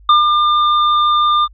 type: tone with ADSR envelope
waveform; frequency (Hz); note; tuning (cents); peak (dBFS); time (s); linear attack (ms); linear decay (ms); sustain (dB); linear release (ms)
square; 1201; D6; +38; -6; 0.09-1.48; 4; 140; -5; 42
effects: added 50 Hz sine -40 dBFS peak until 1.53 s + resampled to 11025 Hz